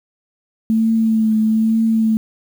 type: tone with vibrato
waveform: sine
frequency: 221.2 Hz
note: A3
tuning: 9 cents sharp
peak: -12 dBFS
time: 0.7-2.17 s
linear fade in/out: 0 ms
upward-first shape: triangle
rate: 1.1 Hz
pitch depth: 31 cents each way
effects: 7-bit